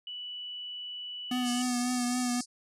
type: tone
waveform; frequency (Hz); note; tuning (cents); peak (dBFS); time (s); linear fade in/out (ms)
sine; 2960; F#7; 0; -37; 0.07-1.62; 2
type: tone with vibrato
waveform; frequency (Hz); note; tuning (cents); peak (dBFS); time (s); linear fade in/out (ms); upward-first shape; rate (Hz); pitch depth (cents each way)
square; 246.9; B3; 0; -29; 1.31-2.41; 5; triangle; 3.7; 32
type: band-pass noise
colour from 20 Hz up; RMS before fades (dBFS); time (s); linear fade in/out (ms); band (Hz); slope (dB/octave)
pink; -39; 1.43-2.46; 50; 4500 to 10000; 96
effects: resampled to 32000 Hz